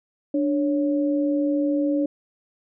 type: tone pair together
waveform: sine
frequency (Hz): 293.7 / 554.4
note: D4 / C#5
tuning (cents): 0 / 0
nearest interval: major seventh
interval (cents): 1100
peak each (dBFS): -20 / -26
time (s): 0.34-2.06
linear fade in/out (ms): 5
effects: none